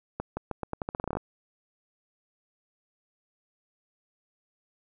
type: accelerating click train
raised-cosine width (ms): 1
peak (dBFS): -17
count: 15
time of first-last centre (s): 0.2-1.17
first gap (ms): 170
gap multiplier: 0.84
effects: none